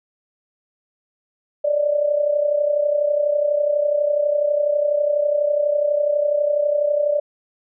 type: tone with amplitude modulation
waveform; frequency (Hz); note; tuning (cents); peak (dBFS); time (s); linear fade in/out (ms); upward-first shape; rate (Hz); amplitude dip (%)
sine; 587.3; D5; 0; -13; 1.64-7.2; 10; sine; 32.1; 65
effects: none